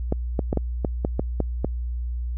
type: clicks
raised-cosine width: 2 ms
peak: -9 dBFS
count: 9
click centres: 0.124 / 0.392 / 0.529 / 0.573 / 0.848 / 1.049 / 1.195 / 1.403 / 1.646 s
effects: added 60 Hz sine -25 dBFS peak until 2.37 s